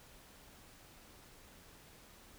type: silence
effects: pink hiss -59 dBFS RMS until 2.38 s